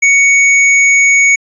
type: tone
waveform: square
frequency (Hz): 2230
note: C#7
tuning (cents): +10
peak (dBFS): -6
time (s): 0.02-1.36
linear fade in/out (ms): 10
effects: resampled to 22050 Hz